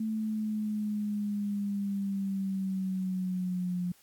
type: linear sweep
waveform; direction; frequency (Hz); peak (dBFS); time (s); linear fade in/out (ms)
sine; down; 220 to 177.3; -29; 0-3.92; 5
effects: white hiss -62 dBFS RMS until 4.02 s + AAC 64 kbps